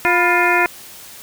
harmonic tone with a mistuned harmonic, 351.9 Hz, F4, 13 cents sharp, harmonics 1 / 2 / 3 / 4 / 5 / 6 / 7, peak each -20 / -20 / -20 / -20 / -20 / -20 / -20 dBFS, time 0.05-0.66 s, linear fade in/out 0 ms, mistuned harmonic 3, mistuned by -110 cents, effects white hiss -38 dBFS RMS until 1.22 s

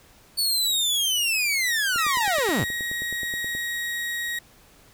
sawtooth linear sweep, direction down, 4500 to 65.3 Hz, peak -18 dBFS, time 0.37-2.65 s, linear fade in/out 20 ms
click train, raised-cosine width 2 ms, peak -25 dBFS, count 16, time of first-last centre 1.96-3.551 s, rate 9.43 Hz
35% pulse tone, 1892 Hz, A#6, 25 cents sharp, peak -25 dBFS, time 1.98-4.39 s, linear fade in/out 5 ms
effects pink hiss -54 dBFS RMS until 4.93 s

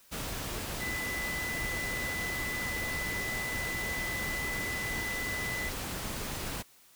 sine tone in noise, 2000 Hz, B6, 21 cents sharp, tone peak -34 dBFS, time 0.8-5.7 s, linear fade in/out 20 ms, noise pink, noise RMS -37 dBFS, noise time 0.11-6.63 s, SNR 0 dB, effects white hiss -60 dBFS RMS until 6.95 s

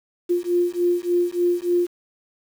sine beating tone pair, 349.6 / 353 Hz, F4 / F4, +2 / +19 cents, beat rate 3.4 Hz, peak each -21 dBFS, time 0.29-1.87 s, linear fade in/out 20 ms, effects 7-bit

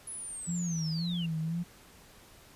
sine linear sweep, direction down, 10548 to 2711 Hz, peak -38 dBFS, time 0.07-1.26 s, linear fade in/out 5 ms
sine tone with vibrato, 166.5 Hz, E3, 18 cents sharp, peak -30 dBFS, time 0.47-1.64 s, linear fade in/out 20 ms, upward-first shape sine, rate 1.9 Hz, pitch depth 87 cents each way
effects pink hiss -56 dBFS RMS until 2.55 s + resampled to 32000 Hz

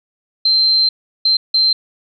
sine tone bursts at uneven times, 4125 Hz, C8, 25 cents flat, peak -10 dBFS, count 3, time 0.45-0.89 / 1.25-1.37 / 1.54-1.73 s, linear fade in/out 5 ms, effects none

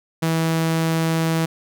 sawtooth tone, 162.8 Hz, E3, 21 cents flat, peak -14 dBFS, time 0.22-1.46 s, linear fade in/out 10 ms, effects none

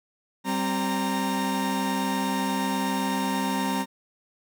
40% pulse tone cluster, 195.4 / 263.7 / 925 Hz, G3 / C4 / A#5, -5 / +14 / -14 cents, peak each -28 dBFS, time 0.44-3.86 s, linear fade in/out 50 ms, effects none

